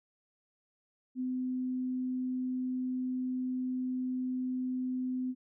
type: tone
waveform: sine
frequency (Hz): 254.8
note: C4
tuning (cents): -46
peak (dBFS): -31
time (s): 1.15-5.35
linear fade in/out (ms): 50
effects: none